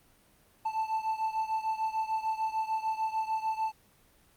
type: beating tone pair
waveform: triangle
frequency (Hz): 879 / 885.7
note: A5 / A5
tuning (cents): -2 / +11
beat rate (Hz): 6.7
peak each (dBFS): -29 / -32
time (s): 0.65-3.72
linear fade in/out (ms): 10
effects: pink hiss -63 dBFS RMS until 4.36 s + Opus 32 kbps